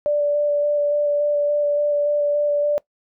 sine tone with vibrato, 585 Hz, D5, 7 cents flat, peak -16 dBFS, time 0.06-2.78 s, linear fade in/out 0 ms, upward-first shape square, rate 3.5 Hz, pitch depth 9 cents each way, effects noise-tail reverb RT60 0.1 s tail -21 dB re dry

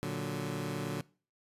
20% pulse chord, Bb augmented, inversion none, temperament equal with one note detuned, 117.01 / 146.83 / 185 Hz, Bb2 / D3 / F#3, +7 / 0 / 0 cents, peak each -36 / -32 / -34 dBFS, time 0.03-1.01 s, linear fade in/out 0 ms, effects noise-tail reverb RT60 0.4 s tail -22 dB re dry + resampled to 32000 Hz

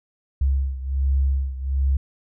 sine beating tone pair, 67.3 / 68.6 Hz, C2 / C#2, +49 / -17 cents, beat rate 1.3 Hz, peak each -20 / -24 dBFS, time 0.41-1.97 s, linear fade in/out 5 ms, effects none

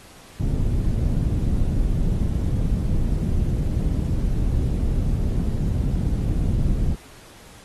pink low-pass noise, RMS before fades -21 dBFS, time 0.39-6.96 s, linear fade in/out 20 ms, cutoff 180 Hz, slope 12 dB/octave, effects pink hiss -47 dBFS RMS until 7.64 s + AAC 32 kbps

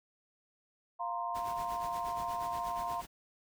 sine chord, F suspended fourth, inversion none, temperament equal, 698.5 / 932.3 / 1046.5 Hz, F5 / Bb5 / C6, 0 / 0 / 0 cents, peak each -38 dBFS, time 0.99-3.02 s, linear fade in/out 20 ms
pink noise with tremolo, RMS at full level -47 dBFS, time 1.34-3.07 s, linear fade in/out 20 ms, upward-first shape sine, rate 8.4 Hz, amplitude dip 65%
effects none

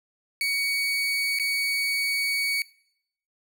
30% pulse tone with dropouts, 2245 Hz, C#7, 21 cents sharp, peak -21 dBFS, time 0.41-2.62 s, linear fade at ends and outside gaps 1 ms, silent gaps 1.388-1.397 s, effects noise-tail reverb RT60 0.7 s tail -22 dB re dry

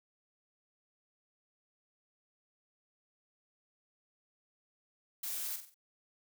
blue noise with echo, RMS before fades -39 dBFS, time 5.23-5.56 s, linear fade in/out 5 ms, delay 46 ms, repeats 4, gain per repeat -7 dB, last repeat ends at 5.744 s, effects none

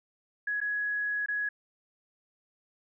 sine tone with dropouts, 1675 Hz, G#6, 14 cents sharp, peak -28 dBFS, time 0.47-1.49 s, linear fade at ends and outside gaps 5 ms, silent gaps 0.604-0.613 / 1.261-1.284 s, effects none

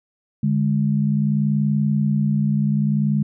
sine tone pair together, 146.4 / 207 Hz, D3 / G#3, -5 / -5 cents, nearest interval tritone, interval 600 cents, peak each -19 dBFS, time 0.43-3.23 s, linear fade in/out 5 ms, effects none

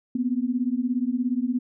sine beating tone pair, 240 / 257 Hz, B3 / C4, -49 / -31 cents, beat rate 17 Hz, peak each -25 dBFS, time 0.15-1.59 s, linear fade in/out 5 ms, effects none

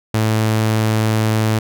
sawtooth tone, 109.6 Hz, A2, 6 cents flat, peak -10 dBFS, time 0.14-1.59 s, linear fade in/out 5 ms, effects none

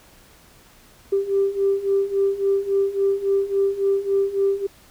sine beating tone pair, 392 / 395.6 Hz, G4 / G4, 0 / +16 cents, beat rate 3.6 Hz, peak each -22 / -19 dBFS, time 1.12-4.67 s, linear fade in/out 10 ms, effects tanh soft clip ceiling -10 dBFS + pink hiss -51 dBFS RMS until 4.9 s

